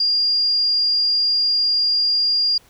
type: tone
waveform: sine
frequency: 4813 Hz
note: D8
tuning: 42 cents sharp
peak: -15 dBFS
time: 0-2.58 s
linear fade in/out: 5 ms
effects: pink hiss -53 dBFS RMS until 2.69 s

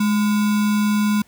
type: tone with sample-and-hold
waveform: sine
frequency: 209.6 Hz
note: G#3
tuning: 16 cents sharp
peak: -15 dBFS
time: 0-1.22 s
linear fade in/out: 5 ms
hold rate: 1225 Hz
effects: pink hiss -56 dBFS RMS until 1.27 s

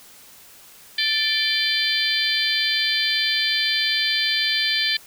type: harmonic tone with a mistuned harmonic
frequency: 587.3 Hz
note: D5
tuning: in tune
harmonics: 3 / 4 / 5 / 6 / 7 / 8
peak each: -26 / -26 / -26 / -26 / -26 / -26 dBFS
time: 0.98-4.97 s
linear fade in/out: 5 ms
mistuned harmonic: 5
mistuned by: +85 cents
effects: white hiss -47 dBFS RMS until 5.06 s

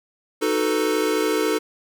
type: chord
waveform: square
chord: B dominant seventh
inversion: first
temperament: equal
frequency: 311.1 / 370 / 440 / 493.9 Hz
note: D#4 / F#4 / A4 / B4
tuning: 0 / 0 / 0 / 0 cents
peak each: -25 / -28 / -23 / -29 dBFS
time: 0.41-1.59 s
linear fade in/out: 20 ms
effects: none

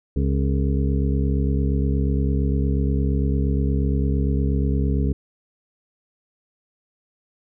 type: harmonic tone with a mistuned harmonic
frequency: 68.6 Hz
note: C#2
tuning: 17 cents flat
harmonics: 1 / 2 / 3 / 4 / 6 / 7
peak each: -20 / -24 / -27 / -28 / -32 / -36 dBFS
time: 0.16-5.13 s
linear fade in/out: 5 ms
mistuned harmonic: 7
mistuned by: -78 cents
effects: none

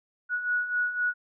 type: beating tone pair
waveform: sine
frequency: 1461 / 1464.9 Hz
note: F#6 / F#6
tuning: -22 / -18 cents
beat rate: 3.9 Hz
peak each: -32 / -26 dBFS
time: 0.29-1.14 s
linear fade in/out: 50 ms
effects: none

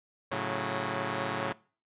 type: chord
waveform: 5% pulse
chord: F# minor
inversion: first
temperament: equal with one note detuned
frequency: 110 / 138.59 / 183.3 Hz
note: A2 / C#3 / F#3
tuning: 0 / 0 / -16 cents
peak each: -24 dBFS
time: 0.31-1.53 s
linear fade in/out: 10 ms
effects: noise-tail reverb RT60 0.4 s tail -22 dB re dry + resampled to 8000 Hz

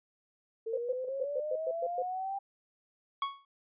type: linear sweep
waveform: sine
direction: up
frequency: 443.8 to 795 Hz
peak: -33 dBFS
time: 0.66-2.39 s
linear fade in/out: 10 ms
type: tone bursts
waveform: sine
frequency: 517 Hz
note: C5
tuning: 21 cents flat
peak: -30 dBFS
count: 9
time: 0.73-2.024 s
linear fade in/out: 5 ms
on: 46 ms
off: 110 ms
type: tone with exponential decay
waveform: 45% pulse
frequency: 1108.7 Hz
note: C#6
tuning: in tune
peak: -27 dBFS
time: 3.22-3.45 s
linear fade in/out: 2 ms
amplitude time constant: 50 ms
effects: resampled to 8000 Hz

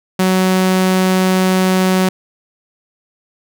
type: tone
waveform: sawtooth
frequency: 186.5 Hz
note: F#3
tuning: 14 cents sharp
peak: -7 dBFS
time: 0.19-2.09 s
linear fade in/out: 5 ms
effects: none

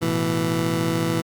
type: chord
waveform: 20% pulse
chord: A suspended second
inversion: none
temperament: just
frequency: 110 / 123.75 / 165 Hz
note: A2 / B2 / E3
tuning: 0 / +4 / +2 cents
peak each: -23 / -24 / -18 dBFS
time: 0.01-1.22 s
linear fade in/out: 20 ms
effects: Opus 48 kbps

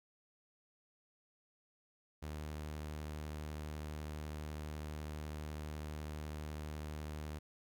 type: tone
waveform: sawtooth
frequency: 76 Hz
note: D#2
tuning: 40 cents flat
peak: -38 dBFS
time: 2.22-7.39 s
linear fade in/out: 10 ms
effects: 13-bit

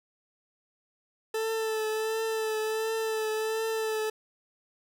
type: tone with vibrato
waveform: 40% pulse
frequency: 440 Hz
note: A4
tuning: in tune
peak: -27 dBFS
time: 1.34-4.1 s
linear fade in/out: 5 ms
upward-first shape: triangle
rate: 1.4 Hz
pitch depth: 30 cents each way
effects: none

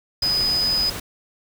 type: tone in noise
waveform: sine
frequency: 4997 Hz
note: D#8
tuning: 7 cents sharp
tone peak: -18 dBFS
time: 0.22-0.9 s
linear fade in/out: 5 ms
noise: pink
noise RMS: -31 dBFS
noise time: 0.22-1 s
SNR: +10 dB
effects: none

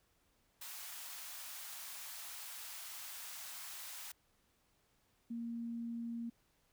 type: high-pass noise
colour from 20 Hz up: white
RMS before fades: -48 dBFS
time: 0.61-4.12 s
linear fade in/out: 5 ms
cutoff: 720 Hz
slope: 24 dB/octave
type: tone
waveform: sine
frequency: 233.1 Hz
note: A#3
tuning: in tune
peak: -39 dBFS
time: 5.3-6.3 s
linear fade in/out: 10 ms
effects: pink hiss -75 dBFS RMS until 6.72 s

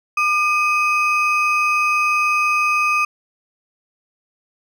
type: ring-modulated tone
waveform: triangle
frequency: 1863 Hz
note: A#6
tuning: 2 cents flat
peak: -10 dBFS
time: 0.17-3.05 s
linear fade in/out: 5 ms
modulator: 658 Hz
effects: none

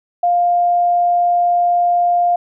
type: tone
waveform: sine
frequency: 702 Hz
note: F5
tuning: 9 cents sharp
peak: -11 dBFS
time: 0.23-2.36 s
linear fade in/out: 5 ms
effects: none

